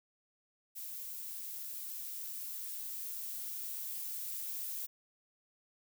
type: noise with level ramp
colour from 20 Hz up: violet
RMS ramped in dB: -44 to -40 dBFS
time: 0.75-4.87 s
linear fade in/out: 20 ms
effects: none